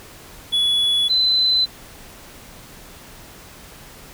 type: tone pair in turn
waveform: triangle / sine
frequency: 3400 / 4036 Hz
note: G#7 / B7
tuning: +40 / +37 cents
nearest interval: minor third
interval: 297 cents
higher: second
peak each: -14 dBFS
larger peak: neither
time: 0.52-1.09 / 1.09-1.66 s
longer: neither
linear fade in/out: 20 ms
effects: pink hiss -42 dBFS RMS until 4.13 s